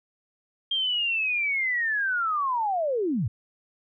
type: linear sweep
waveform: sine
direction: down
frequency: 3211 to 89.3 Hz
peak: -23 dBFS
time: 0.71-3.28 s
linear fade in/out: 5 ms
effects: none